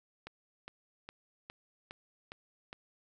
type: click train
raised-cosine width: 0.3 ms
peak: -28 dBFS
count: 7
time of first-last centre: 0.27-2.729 s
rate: 2.44 Hz
effects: none